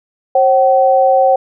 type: tone pair together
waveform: sine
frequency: 536 / 761.3 Hz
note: C5 / F#5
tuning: +42 / +49 cents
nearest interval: tritone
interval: 607 cents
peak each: -10 dBFS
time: 0.35-1.36 s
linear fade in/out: 5 ms
effects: none